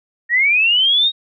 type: linear sweep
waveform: sine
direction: up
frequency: 1844 to 3785 Hz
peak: -11 dBFS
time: 0.29-1.12 s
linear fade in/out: 50 ms
effects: none